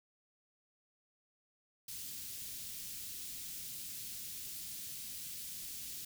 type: band-stop noise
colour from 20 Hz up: white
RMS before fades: -45 dBFS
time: 1.88-6.05 s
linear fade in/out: 5 ms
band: 220 to 3300 Hz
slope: 12 dB/octave
effects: none